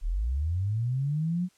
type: linear sweep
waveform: sine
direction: up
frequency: 33 to 185 Hz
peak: -25 dBFS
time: 0.01-1.49 s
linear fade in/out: 50 ms
effects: white hiss -65 dBFS RMS until 1.57 s + low-pass 9000 Hz 12 dB/octave